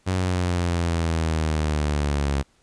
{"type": "exponential sweep", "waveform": "sawtooth", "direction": "down", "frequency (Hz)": [93.8, 69.3], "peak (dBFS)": -17, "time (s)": [0.06, 2.43], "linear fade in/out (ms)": 20, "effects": ["pink hiss -62 dBFS RMS until 2.62 s", "resampled to 22050 Hz"]}